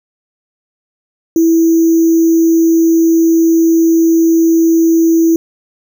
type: tone with sample-and-hold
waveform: sine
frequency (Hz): 329.6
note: E4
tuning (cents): 0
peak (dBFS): -6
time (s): 1.36-5.36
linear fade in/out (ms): 2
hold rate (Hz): 6300
effects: none